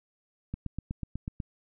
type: click train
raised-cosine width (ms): 5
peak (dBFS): -21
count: 8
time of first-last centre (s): 0.54-1.402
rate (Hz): 8.12
effects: none